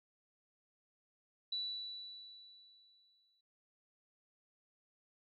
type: tone with exponential decay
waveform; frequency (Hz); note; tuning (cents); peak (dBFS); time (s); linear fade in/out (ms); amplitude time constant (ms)
sine; 3951; B7; 0; -35; 1.52-3.41; 5; 410
effects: noise-tail reverb RT60 1.0 s tail -26 dB re dry